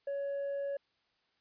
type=tone with tanh clipping; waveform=triangle; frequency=560 Hz; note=C#5; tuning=18 cents sharp; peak=-34 dBFS; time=0.07-0.77 s; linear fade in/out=5 ms; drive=7 dB; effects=white hiss -75 dBFS RMS until 1.4 s + resampled to 11025 Hz